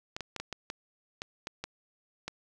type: clicks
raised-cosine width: 0.2 ms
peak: -19 dBFS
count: 10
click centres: 0.165 / 0.207 / 0.363 / 0.4 / 0.527 / 0.701 / 1.219 / 1.471 / 1.64 / 2.28 s
effects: none